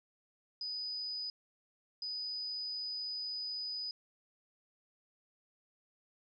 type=tone bursts at uneven times; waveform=sine; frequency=4978 Hz; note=D#8; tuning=in tune; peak=-37 dBFS; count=2; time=0.61-1.3 / 2.02-3.91 s; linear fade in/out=2 ms; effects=none